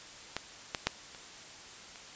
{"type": "clicks", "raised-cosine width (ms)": 0.2, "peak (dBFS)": [-15, -14, -9, -29, -30], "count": 5, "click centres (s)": [0.366, 0.748, 0.87, 1.148, 1.958], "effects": ["white hiss -49 dBFS RMS until 2.15 s", "resampled to 16000 Hz"]}